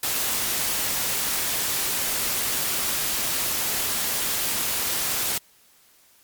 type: noise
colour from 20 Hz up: white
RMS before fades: -25 dBFS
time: 0.03-5.38 s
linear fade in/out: 2 ms
effects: white hiss -57 dBFS RMS until 6.23 s + MP3 96 kbps